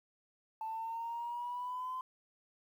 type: exponential sweep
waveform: sine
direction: up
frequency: 880 to 1032 Hz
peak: -36 dBFS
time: 0.61-2.01 s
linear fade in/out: 2 ms
effects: tanh soft clip ceiling -33 dBFS + 11-bit